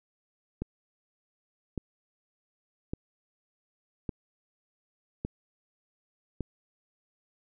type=click train; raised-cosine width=3 ms; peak=-19 dBFS; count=6; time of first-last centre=0.62-6.407 s; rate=0.864 Hz; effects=none